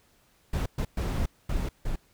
brown noise bursts at uneven times, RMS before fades -28 dBFS, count 5, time 0.53-0.66 / 0.78-0.85 / 0.97-1.26 / 1.49-1.69 / 1.85-1.96 s, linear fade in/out 5 ms, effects pink hiss -64 dBFS RMS until 2.13 s

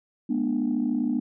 sine tone cluster, 210.6 / 243.9 / 298.5 Hz, G#3 / B3 / D4, +24 / -21 / +28 cents, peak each -29 / -24 / -27 dBFS, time 0.29-1.2 s, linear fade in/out 10 ms, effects tanh soft clip ceiling -16 dBFS

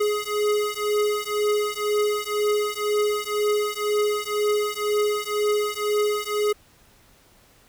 square beating tone pair, 417.4 / 419.4 Hz, G#4 / G#4, +9 / +17 cents, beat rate 2 Hz, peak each -25 dBFS, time 0-6.53 s, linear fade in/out 10 ms, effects pink hiss -56 dBFS RMS until 7.68 s

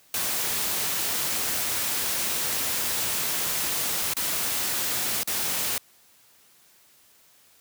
white noise with dropouts, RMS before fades -27 dBFS, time 0.14-5.78 s, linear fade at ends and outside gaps 2 ms, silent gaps 4.137-4.167 / 5.233-5.274 s, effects white hiss -58 dBFS RMS until 7.6 s + high-pass 60 Hz 12 dB/octave

